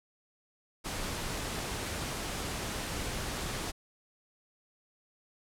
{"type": "noise", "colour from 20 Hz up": "pink", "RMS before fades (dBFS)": -36, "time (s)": [0.84, 3.72], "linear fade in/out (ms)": 20, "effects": ["low-pass 11000 Hz 12 dB/octave"]}